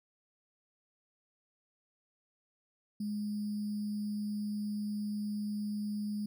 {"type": "tone with sample-and-hold", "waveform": "sine", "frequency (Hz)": 208.4, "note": "G#3", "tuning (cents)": 6, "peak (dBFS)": -33, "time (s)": [3, 6.26], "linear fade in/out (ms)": 5, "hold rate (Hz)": 4900, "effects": []}